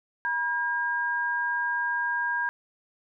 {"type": "tone pair together", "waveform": "sine", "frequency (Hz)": [961, 1616.2], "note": ["B5", "G#6"], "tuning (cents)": [-48, -48], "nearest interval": "major sixth", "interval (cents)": 900, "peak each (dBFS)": [-30, -26], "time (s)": [0.25, 2.49], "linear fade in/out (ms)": 0, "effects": []}